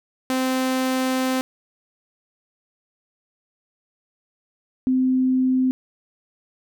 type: tone pair in turn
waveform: sawtooth / sine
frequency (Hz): 259.3 / 258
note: C4 / C4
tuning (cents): -15 / -24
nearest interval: unison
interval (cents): 9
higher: first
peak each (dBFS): -16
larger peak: neither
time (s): 0.3-1.41 / 4.87-5.71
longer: first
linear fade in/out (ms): 0
effects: none